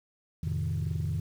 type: chord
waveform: sine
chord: F dominant seventh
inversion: none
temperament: equal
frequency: 87.31 / 110 / 130.81 / 155.56 Hz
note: F2 / A2 / C3 / Eb3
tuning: 0 / 0 / 0 / 0 cents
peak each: -31 / -34 / -35 / -31 dBFS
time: 0.43-1.2 s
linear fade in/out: 5 ms
effects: tanh soft clip ceiling -23 dBFS + 9-bit